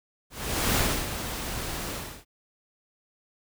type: noise with ADSR envelope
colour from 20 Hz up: pink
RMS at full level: -23 dBFS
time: 0.3-2.25 s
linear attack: 460 ms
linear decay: 300 ms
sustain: -10 dB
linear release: 340 ms
effects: none